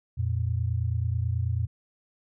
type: tone pair together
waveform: sine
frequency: 87.31 / 116.54 Hz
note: F2 / A#2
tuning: 0 / 0 cents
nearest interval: perfect fourth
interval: 500 cents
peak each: -27 / -27 dBFS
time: 0.17-1.67 s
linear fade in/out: 20 ms
effects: none